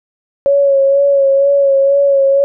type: tone with vibrato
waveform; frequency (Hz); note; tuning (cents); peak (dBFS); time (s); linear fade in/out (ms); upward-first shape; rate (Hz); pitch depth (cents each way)
sine; 554.4; C#5; 0; -7; 0.46-2.44; 0; sine; 2.1; 29
effects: none